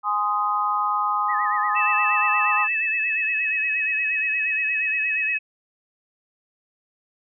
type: chord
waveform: sine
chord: Ab major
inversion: none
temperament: just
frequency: 830.6 / 1038.3 / 1245.9 Hz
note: Ab5 / C6 / Eb6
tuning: 0 / -14 / +2 cents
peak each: -26 / -26 / -22 dBFS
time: 0.03-2.68 s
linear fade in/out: 50 ms
type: tone with vibrato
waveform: sine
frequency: 1834 Hz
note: A#6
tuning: 29 cents flat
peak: -28 dBFS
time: 1.28-5.38 s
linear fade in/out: 20 ms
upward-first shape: sine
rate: 8.5 Hz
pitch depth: 110 cents each way
type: tone with pitch glide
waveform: sine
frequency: 2637 to 2562 Hz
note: E7 to E7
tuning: 0 to -50 cents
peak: -21 dBFS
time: 1.75-5.39 s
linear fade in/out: 20 ms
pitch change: -50 cents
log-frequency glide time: 2.57-3.61 s
effects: none